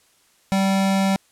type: tone pair together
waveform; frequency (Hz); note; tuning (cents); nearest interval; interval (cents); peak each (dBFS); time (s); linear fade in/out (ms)
square; 194.29 / 768; G3 / G5; -15 / -36; 2 octaves; 2379; -18 / -27; 0.52-1.16; 0
effects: white hiss -59 dBFS RMS until 1.31 s + low-pass 11000 Hz 12 dB/octave

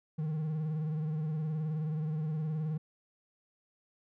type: tone with vibrato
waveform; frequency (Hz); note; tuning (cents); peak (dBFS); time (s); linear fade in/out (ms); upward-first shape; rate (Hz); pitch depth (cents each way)
triangle; 155.2; D#3; -4; -29; 0.18-2.78; 10; triangle; 19; 73
effects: none

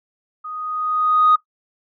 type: tone with level ramp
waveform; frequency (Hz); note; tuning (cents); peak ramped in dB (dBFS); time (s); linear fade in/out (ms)
sine; 1244.5; D#6; 0; -29 to -8; 0.44-1.36; 10
effects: noise-tail reverb RT60 0.1 s tail -17 dB re dry + tanh soft clip ceiling -6 dBFS

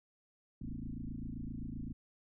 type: tone with frequency modulation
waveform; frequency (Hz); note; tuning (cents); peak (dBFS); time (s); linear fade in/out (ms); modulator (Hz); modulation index
sine; 135.8; C#3; -35; -39; 0.61-1.93; 5; 27.7; 5
effects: none

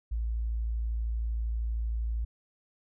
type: tone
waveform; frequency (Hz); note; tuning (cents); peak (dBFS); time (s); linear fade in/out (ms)
sine; 56.4; A1; +44; -28; 0.11-2.25; 10
effects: none

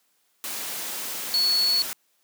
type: tone in noise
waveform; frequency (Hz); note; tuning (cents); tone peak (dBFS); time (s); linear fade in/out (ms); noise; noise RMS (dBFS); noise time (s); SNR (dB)
sine; 4400; C#8; -14; -19; 1.34-1.82; 0; white; -32; 0.44-1.93; +10
effects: white hiss -68 dBFS RMS until 2.23 s + high-pass 200 Hz 12 dB/octave

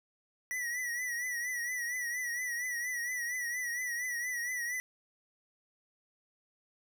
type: tone with vibrato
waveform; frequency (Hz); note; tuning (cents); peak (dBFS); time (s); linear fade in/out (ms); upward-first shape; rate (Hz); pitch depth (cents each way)
square; 1943; B6; -29; -34; 0.51-4.8; 0; triangle; 4.3; 77
effects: none

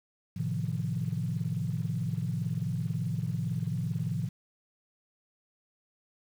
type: chord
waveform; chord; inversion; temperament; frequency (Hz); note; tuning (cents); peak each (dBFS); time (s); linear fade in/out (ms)
sine; F dominant seventh; first; equal with one note detuned; 110 / 130.81 / 155.56 / 173.61; A2 / C3 / Eb3 / F3; 0 / 0 / 0 / -10; -34; 0.36-4.29; 10
effects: tanh soft clip ceiling -20 dBFS + 9-bit

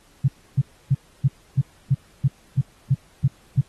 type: tone bursts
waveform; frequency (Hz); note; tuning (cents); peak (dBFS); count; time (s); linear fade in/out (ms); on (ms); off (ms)
sine; 135.1; C#3; -44; -13; 11; 0.24-3.613; 10; 43; 290
effects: pink hiss -56 dBFS RMS until 3.68 s + AAC 32 kbps

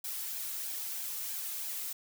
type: noise with flanger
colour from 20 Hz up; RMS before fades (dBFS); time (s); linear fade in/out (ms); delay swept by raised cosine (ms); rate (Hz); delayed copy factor
blue; -38; 0.04-1.93; 5; 1.2 to 2.4; 3.1; +0.5
effects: none

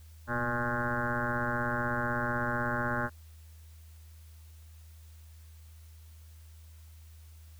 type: tone with frequency modulation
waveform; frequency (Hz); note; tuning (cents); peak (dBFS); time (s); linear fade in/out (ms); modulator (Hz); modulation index
sine; 834; G#5; +7; -28; 0.27-3.1; 50; 118; 6.9
effects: added 79 Hz sine -49 dBFS peak until 7.59 s + white hiss -63 dBFS RMS until 7.59 s

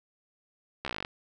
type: slowing click train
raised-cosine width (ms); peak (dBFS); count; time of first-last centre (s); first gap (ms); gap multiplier
0.3; -17; 12; 0.85-1.049; 14; 1.05
effects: none

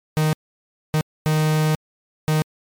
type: tone bursts at uneven times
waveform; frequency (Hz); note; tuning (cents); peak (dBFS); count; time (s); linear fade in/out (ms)
45% pulse; 154.9; D#3; -7; -16; 4; 0.17-0.33 / 0.94-1.01 / 1.26-1.75 / 2.28-2.42; 0
effects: MP3 96 kbps

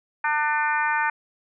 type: harmonic tone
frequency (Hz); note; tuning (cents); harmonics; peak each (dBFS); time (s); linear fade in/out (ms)
299.9; D4; +36; 3 / 4 / 5 / 6 / 7 / 8; -24 / -30 / -26 / -27 / -35 / -33; 0.24-1.1; 5
effects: none

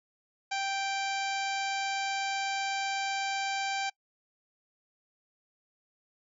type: harmonic tone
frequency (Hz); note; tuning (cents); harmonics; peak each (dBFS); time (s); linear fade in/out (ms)
784; G5; 0; 1 / 2 / 3 / 4 / 5 / 6 / 7 / 8 / 9; -32 / -38 / -37 / -42 / -44 / -43 / -48 / -47 / -47; 0.51-3.9; 10
effects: noise-tail reverb RT60 0.1 s tail -25 dB re dry

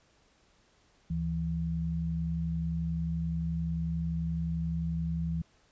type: tone pair together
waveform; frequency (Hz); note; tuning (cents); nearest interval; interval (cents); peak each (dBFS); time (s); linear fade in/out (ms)
sine; 73.42 / 164.82; D2 / E3; 0 / 0; octave + major second; 1400; -35 / -30; 1.1-5.42; 5
effects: pink hiss -66 dBFS RMS until 5.71 s + resampled to 16000 Hz

